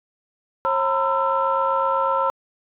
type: tone cluster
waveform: sine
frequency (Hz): 540 / 921 / 1009 / 1336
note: C#5 / A#5 / B5 / E6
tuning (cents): -45 / -21 / +37 / +23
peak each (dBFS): -23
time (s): 0.65-2.3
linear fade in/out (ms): 0
effects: tanh soft clip ceiling -9 dBFS